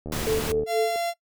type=click train; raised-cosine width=2 ms; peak=-21 dBFS; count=45; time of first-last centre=0.06-0.634 s; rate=76.6 Hz
type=noise; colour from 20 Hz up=pink; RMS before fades=-30 dBFS; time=0.12-0.52 s; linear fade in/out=2 ms
type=tone with tremolo; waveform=sine; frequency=440 Hz; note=A4; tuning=in tune; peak=-19 dBFS; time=0.27-0.96 s; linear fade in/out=0 ms; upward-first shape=sine; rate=4.2 Hz; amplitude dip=85%
type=tone; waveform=45% pulse; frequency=686 Hz; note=F5; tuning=31 cents flat; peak=-25 dBFS; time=0.66-1.14 s; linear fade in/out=50 ms
effects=noise-tail reverb RT60 0.1 s tail -20 dB re dry